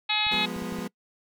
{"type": "harmonic tone", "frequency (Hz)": 424, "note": "G#4", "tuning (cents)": 36, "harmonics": [2, 3, 4, 5, 6, 7, 8, 9, 10], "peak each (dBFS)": [-31, -38, -37, -34, -28, -39, -31, -28, -35], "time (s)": [0.09, 0.46], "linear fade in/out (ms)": 10}
{"type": "clicks", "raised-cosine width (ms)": 5, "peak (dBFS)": -32, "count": 6, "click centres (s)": [0.267, 0.342, 0.564, 0.623, 0.725, 0.787]}
{"type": "chord", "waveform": "30% pulse", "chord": "F diminished", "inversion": "none", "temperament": "equal with one note detuned", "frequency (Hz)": [178.59, 207.7, 246.9], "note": ["F3", "Ab3", "Cb4"], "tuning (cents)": [39, 0, 0], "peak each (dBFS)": -33, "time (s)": [0.31, 0.88], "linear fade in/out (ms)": 10}
{"effects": ["noise-tail reverb RT60 0.1 s tail -24 dB re dry"]}